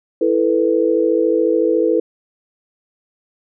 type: chord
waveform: sine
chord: E suspended fourth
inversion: none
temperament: equal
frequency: 329.6 / 440 / 493.9 Hz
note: E4 / A4 / B4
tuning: 0 / 0 / 0 cents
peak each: -17 dBFS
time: 0.21-2 s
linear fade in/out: 5 ms
effects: none